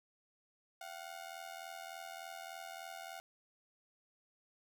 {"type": "ring-modulated tone", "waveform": "sawtooth", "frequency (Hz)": 723, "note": "F#5", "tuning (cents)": -40, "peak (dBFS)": -39, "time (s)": [0.81, 3.2], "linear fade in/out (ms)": 0, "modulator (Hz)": 41.7, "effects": []}